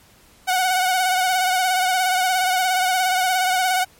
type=tone with vibrato; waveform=sawtooth; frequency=740 Hz; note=F#5; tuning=in tune; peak=-13 dBFS; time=0.47-3.85 s; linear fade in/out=20 ms; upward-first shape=sine; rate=17 Hz; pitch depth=41 cents each way; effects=pink hiss -52 dBFS RMS until 3.99 s + MP3 64 kbps